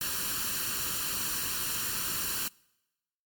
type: noise with comb filter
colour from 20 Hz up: white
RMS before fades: -32 dBFS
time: 0.01-2.48 s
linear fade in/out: 2 ms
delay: 0.7 ms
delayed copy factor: +0.7
effects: noise-tail reverb RT60 1.0 s tail -26 dB re dry + MP3 96 kbps